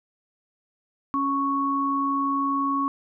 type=tone pair together; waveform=sine; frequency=276.9 / 1108.7 Hz; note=C#4 / C#6; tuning=-2 / 0 cents; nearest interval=2 octaves; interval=2402 cents; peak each=-26 / -23 dBFS; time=1.14-2.88 s; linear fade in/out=0 ms; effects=none